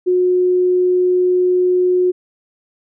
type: tone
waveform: sine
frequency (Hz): 362.9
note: F#4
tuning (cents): -34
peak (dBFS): -11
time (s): 0.06-2.12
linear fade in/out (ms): 20
effects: none